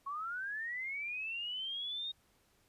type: linear sweep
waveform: sine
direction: up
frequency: 1085 to 3729 Hz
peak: -37 dBFS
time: 0.06-2.12 s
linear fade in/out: 10 ms
effects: pink hiss -71 dBFS RMS until 2.68 s + resampled to 32000 Hz